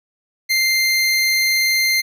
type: tone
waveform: 25% pulse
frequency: 2093 Hz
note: C7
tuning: in tune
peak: -11 dBFS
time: 0.49-2.02 s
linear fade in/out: 20 ms
effects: none